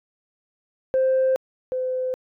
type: tone pair in turn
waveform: sine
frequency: 523.3 / 512.2 Hz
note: C5 / C5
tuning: 0 / -37 cents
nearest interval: unison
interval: 37 cents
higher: first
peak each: -15 / -22 dBFS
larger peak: first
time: 0.94-1.36 / 1.72-2.14 s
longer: neither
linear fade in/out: 0 ms
effects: tanh soft clip ceiling -14 dBFS